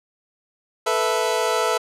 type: chord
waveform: 25% pulse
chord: A suspended second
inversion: none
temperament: equal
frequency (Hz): 440 / 493.9 / 659.3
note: A4 / B4 / E5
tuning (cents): 0 / 0 / 0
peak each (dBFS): -20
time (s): 0.86-1.78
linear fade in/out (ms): 10
effects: low-pass 11000 Hz 12 dB/octave